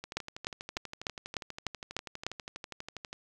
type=two click trains; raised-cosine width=0.2 ms; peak=-14 / -23 dBFS; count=8 / 39; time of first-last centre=0.17-2.266 / 0.04-3.129 s; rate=3.34 / 12.3 Hz; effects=none